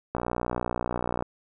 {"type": "click train", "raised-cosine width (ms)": 1, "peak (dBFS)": -14, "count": 66, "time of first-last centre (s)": [0.15, 1.224], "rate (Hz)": 60.5, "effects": []}